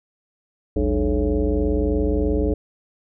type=tone with frequency modulation; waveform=sine; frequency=175.9 Hz; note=F3; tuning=13 cents sharp; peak=-17 dBFS; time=0.76-2.54 s; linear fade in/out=5 ms; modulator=125 Hz; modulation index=2.6; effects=none